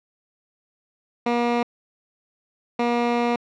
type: tone bursts at uneven times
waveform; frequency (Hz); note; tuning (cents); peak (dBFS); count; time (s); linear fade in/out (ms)
15% pulse; 238.7; A#3; +41; -13; 2; 1.26-1.63 / 2.79-3.36; 5
effects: low-pass 3000 Hz 12 dB/octave